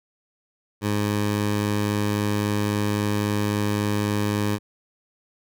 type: tone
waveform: 15% pulse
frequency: 103.7 Hz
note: G#2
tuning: 2 cents flat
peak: -15 dBFS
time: 0.81-4.59 s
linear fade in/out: 50 ms
effects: none